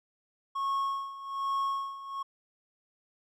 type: tone with tremolo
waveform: triangle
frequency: 1096 Hz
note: C#6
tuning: 20 cents flat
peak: -25 dBFS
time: 0.55-2.23 s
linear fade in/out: 10 ms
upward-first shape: sine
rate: 1.2 Hz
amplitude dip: 80%
effects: none